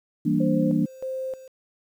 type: chord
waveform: sine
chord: E half-diminished seventh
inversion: none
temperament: equal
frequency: 164.81 / 196 / 233.1 / 293.7 Hz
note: E3 / G3 / Bb3 / D4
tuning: 0 / 0 / 0 / 0 cents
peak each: -25 / -26 / -24 / -24 dBFS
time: 0.25-0.86 s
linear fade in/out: 10 ms
type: tone with tremolo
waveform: sine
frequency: 523.3 Hz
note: C5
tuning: in tune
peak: -27 dBFS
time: 0.4-1.48 s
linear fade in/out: 5 ms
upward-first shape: square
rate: 1.6 Hz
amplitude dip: 80%
effects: 9-bit